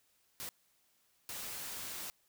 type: noise bursts at uneven times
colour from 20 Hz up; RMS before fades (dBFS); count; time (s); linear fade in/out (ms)
white; -43; 2; 0.4-0.49 / 1.29-2.1; 0
effects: white hiss -73 dBFS RMS until 2.28 s